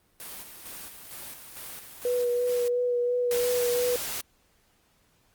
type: noise with tremolo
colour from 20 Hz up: white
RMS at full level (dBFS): -40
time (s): 0.2-2.68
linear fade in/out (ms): 0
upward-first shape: square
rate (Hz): 2.2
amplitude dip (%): 45
type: tone with vibrato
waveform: sine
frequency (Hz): 488.2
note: B4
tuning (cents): -20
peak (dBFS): -23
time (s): 2.05-3.96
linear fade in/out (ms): 2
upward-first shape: sine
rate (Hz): 2.9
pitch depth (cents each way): 17
type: noise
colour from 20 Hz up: white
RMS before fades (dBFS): -33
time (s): 3.31-4.21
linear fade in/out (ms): 2
effects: pink hiss -66 dBFS RMS until 5.34 s + Opus 32 kbps